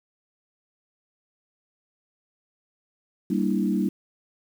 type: chord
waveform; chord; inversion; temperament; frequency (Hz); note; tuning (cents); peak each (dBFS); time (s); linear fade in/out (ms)
sine; E half-diminished seventh; first; equal; 196 / 233.1 / 293.7 / 329.6; G3 / Bb3 / D4 / E4; 0 / 0 / 0 / 0; -24 / -27 / -28 / -29; 3.3-3.89; 5
effects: 8-bit